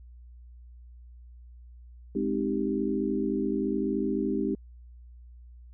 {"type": "chord", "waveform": "sine", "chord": "Ab major seventh", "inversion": "none", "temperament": "equal", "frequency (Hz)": [207.7, 261.6, 311.1, 392], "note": ["Ab3", "C4", "Eb4", "G4"], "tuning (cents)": [0, 0, 0, 0], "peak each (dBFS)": -31, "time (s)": [2.15, 4.55], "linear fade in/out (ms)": 5, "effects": ["added 60 Hz sine -46 dBFS peak until 5.73 s"]}